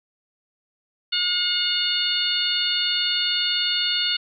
harmonic tone with a mistuned harmonic, 718 Hz, F5, 48 cents sharp, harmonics 2 / 3 / 4 / 5 / 6, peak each -31 / -33 / -24 / -26 / -25 dBFS, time 1.12-4.17 s, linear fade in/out 10 ms, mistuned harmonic 6, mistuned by +21 cents, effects none

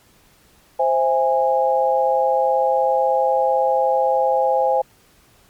sine chord, C augmented, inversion none, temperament equal with one note detuned, 523.3 / 659.3 / 823 Hz, C5 / E5 / G#5, 0 / 0 / -16 cents, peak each -18 / -22 / -18 dBFS, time 0.79-4.82 s, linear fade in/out 10 ms, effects pink hiss -54 dBFS RMS until 5.49 s + MP3 96 kbps

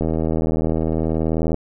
click train, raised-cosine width 2 ms, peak -8 dBFS, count 124, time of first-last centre 0.01-1.544 s, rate 80.2 Hz, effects none

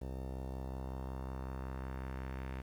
sawtooth tone with low-pass filter sweep, 65.41 Hz, C2, in tune, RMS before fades -42 dBFS, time 0.01-2.62 s, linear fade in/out 10 ms, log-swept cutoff 560 to 2300 Hz, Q 1.4, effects 10-bit

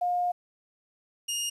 sine / 20% pulse tone pair in turn, 712 / 2840 Hz, F5 / F7, +33 / +28 cents, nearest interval 2 octaves, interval 2395 cents, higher second, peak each -24 dBFS, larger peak neither, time 0.01-0.32 / 1.28-1.5 s, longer first, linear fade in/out 10 ms, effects resampled to 32000 Hz + 10-bit

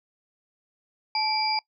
sine tone cluster, 863 / 2327 / 4838 Hz, A5 / D7 / D#8, -34 / -17 / -49 cents, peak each -26 / -31 / -26 dBFS, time 1.15-1.59 s, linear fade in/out 2 ms, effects noise-tail reverb RT60 0.1 s tail -24 dB re dry

